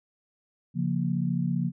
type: chord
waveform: sine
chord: Bb minor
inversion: first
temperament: just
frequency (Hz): 139.85 / 174.81 / 233.1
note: Db3 / F3 / Bb3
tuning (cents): +16 / +2 / 0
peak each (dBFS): -29 / -27 / -31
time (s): 0.74-1.72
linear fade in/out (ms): 50
effects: none